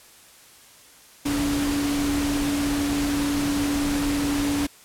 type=tone in noise; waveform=sine; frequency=286.5 Hz; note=D4; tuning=43 cents flat; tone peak=-22 dBFS; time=1.25-4.67 s; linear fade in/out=10 ms; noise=pink; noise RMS=-29 dBFS; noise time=1.25-4.67 s; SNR=+4 dB; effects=white hiss -50 dBFS RMS until 4.84 s + low-pass 12000 Hz 12 dB/octave